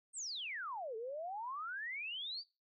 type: exponential two-way sweep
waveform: sine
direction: down then up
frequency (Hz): 8870 to 429.7 to 4811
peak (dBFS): -40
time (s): 0.13-2.44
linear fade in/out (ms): 50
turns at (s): 0.96
effects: noise-tail reverb RT60 0.3 s tail -23 dB re dry